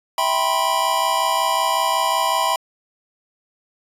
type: chord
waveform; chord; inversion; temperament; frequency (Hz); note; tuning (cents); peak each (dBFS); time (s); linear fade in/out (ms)
square; C major seventh; first; just; 654.1 / 784.9 / 981.1 / 1046.5; E5 / G5 / B5 / C6; -14 / +2 / -12 / 0; -26 / -25 / -21 / -24; 0.18-2.56; 2
effects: resampled to 32000 Hz